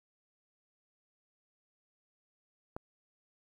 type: click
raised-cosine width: 1 ms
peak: -25 dBFS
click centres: 2.765 s
effects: 10-bit